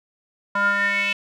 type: tone with band-pass filter sweep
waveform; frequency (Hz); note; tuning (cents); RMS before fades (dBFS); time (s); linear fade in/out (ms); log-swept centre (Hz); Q
square; 201; G3; +44; -21; 0.55-1.13; 5; 1200 to 2700; 7.2
effects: none